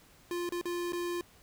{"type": "tone with dropouts", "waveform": "square", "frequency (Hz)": 349.2, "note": "F4", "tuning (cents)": 0, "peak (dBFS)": -33, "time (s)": [0.31, 1.21], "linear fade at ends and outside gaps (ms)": 1, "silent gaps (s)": [[0.491, 0.522], [0.613, 0.655], [0.922, 0.932]], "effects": ["pink hiss -60 dBFS RMS until 1.42 s"]}